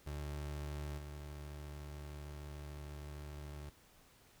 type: tone with level steps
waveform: 30% pulse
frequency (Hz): 73.42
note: D2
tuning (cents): 0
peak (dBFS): -38 / -43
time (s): 0.06-3.7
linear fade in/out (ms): 10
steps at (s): 0.97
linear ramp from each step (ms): 20
effects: pink hiss -65 dBFS RMS until 4.4 s